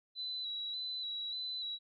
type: tone with vibrato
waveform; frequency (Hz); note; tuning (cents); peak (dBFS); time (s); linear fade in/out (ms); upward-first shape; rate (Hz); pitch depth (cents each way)
sine; 3951; B7; 0; -37; 0.15-1.79; 50; square; 1.7; 27
effects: none